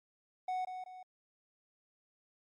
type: tone with echo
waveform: triangle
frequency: 740 Hz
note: F#5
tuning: in tune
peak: -31 dBFS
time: 0.48-0.65 s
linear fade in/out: 5 ms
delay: 190 ms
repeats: 2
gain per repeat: -7 dB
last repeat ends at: 1.03 s
effects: MP3 48 kbps